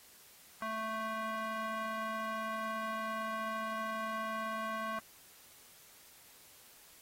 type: tone with band-pass filter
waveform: square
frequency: 220.6 Hz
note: A3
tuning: 5 cents sharp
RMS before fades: -38 dBFS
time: 0.62-4.99 s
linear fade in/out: 2 ms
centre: 1200 Hz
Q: 2.2
effects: white hiss -59 dBFS RMS until 7.01 s + AAC 48 kbps